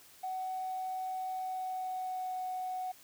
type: tone with pitch glide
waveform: triangle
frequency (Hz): 749 to 740.8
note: F#5 to F#5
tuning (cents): +21 to +2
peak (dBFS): -31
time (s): 0.23-2.92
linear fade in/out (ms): 10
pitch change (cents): -19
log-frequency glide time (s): 1.29-2.43
effects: tanh soft clip ceiling -32 dBFS + white hiss -58 dBFS RMS until 3.03 s